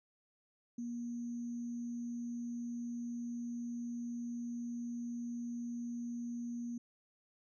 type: tone with sample-and-hold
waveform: sine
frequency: 238 Hz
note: A#3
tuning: 36 cents sharp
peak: -38 dBFS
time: 0.78-6.78 s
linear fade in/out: 5 ms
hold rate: 6300 Hz
effects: resampled to 16000 Hz